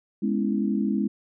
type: chord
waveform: sine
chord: C# minor seventh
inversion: second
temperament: equal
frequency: 207.7 / 246.9 / 277.2 / 329.6 Hz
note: G#3 / B3 / C#4 / E4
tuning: 0 / 0 / 0 / 0 cents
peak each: -24 / -30 / -29 / -30 dBFS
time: 0.22-1.08 s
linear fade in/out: 10 ms
effects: none